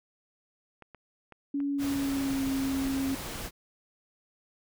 clicks, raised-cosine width 0.5 ms, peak -33 dBFS, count 5, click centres 0.823 / 0.947 / 1.323 / 1.603 / 2.465 s
sine tone with pitch glide, 282.4 to 269.5 Hz, C#4 to C#4, +32 to -49 cents, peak -27 dBFS, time 1.54-3.15 s, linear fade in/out 5 ms, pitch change -81 cents, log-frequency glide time 1.71-2.45 s
pink noise, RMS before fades -38 dBFS, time 1.78-3.51 s, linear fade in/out 50 ms
effects none

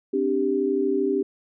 sine chord, C suspended second, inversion none, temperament just, 261.6 / 294.3 / 392.4 Hz, C4 / D4 / G4, 0 / +4 / +2 cents, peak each -27 / -26 / -22 dBFS, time 0.13-1.23 s, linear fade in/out 10 ms, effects none

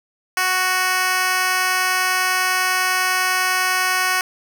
10% pulse tone with high-pass filter, 370 Hz, F#4, in tune, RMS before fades -19 dBFS, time 0.37-4.21 s, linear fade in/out 2 ms, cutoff 1000 Hz, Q 0.71, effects none

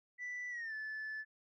sine tone with pitch glide, 1975.5 to 1739.8 Hz, B6 to A6, 0 to -20 cents, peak -38 dBFS, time 0.18-1.25 s, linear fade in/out 50 ms, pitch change -220 cents, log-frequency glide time 0.5-0.74 s, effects tanh soft clip ceiling -38 dBFS

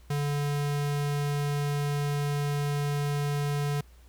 square tone, 144.6 Hz, D3, 27 cents flat, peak -27 dBFS, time 0.1-3.81 s, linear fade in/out 5 ms, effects added 60 Hz sine -51 dBFS peak until 4.08 s + pink hiss -62 dBFS RMS until 4.08 s

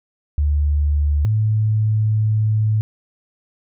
sine tone pair in turn, 73.42 / 108.16 Hz, D2 / A2, 0 / -29 cents, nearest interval perfect fifth, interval 671 cents, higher second, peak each -14 / -14 dBFS, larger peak neither, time 0.38-1.25 / 1.25-2.81 s, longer second, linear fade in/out 0 ms, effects none

